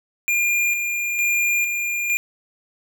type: tone with tremolo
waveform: square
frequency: 2407 Hz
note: D7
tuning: 42 cents sharp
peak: -18 dBFS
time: 0.28-2.17 s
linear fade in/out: 0 ms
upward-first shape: square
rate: 1.1 Hz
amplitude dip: 40%
effects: none